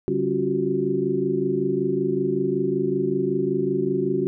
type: tone cluster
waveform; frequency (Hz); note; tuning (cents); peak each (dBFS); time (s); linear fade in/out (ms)
sine; 141.8 / 192.5 / 275.3 / 354.1 / 379.4; C#3 / G3 / C#4 / F4 / F#4; +40 / -31 / -12 / +24 / +43; -31 / -29 / -28 / -25 / -24; 0.08-4.27; 0
effects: none